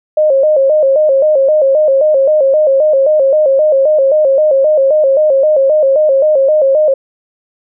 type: tone with vibrato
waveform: sine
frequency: 576 Hz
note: D5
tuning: 34 cents flat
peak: -6 dBFS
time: 0.17-6.94 s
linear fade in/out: 5 ms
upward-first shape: square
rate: 3.8 Hz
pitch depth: 110 cents each way
effects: none